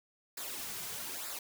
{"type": "noise with flanger", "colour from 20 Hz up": "white", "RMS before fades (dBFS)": -41, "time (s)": [0.37, 1.39], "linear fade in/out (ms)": 5, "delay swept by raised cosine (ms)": [0.33, 3.63], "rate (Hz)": 1.1, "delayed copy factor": -0.6, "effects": []}